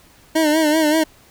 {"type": "tone with vibrato", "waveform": "25% pulse", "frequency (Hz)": 310, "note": "D#4", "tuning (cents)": -6, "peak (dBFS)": -10, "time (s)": [0.35, 1.04], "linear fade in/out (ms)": 10, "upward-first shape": "sine", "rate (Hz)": 5.2, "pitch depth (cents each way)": 71, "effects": ["pink hiss -50 dBFS RMS until 1.3 s"]}